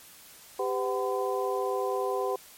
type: tone cluster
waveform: sine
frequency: 395.6 / 506 / 754 / 1015 Hz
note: G4 / B4 / F#5 / B5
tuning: +16 / +42 / +32 / +47 cents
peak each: -30 / -31 / -34 / -34 dBFS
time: 0.59-2.36 s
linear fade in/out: 5 ms
effects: white hiss -51 dBFS RMS until 2.57 s + MP3 64 kbps